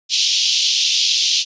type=band-pass noise; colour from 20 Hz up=pink; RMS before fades=-17 dBFS; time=0.09-1.45 s; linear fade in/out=50 ms; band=2900 to 6200 Hz; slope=48 dB/octave; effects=resampled to 16000 Hz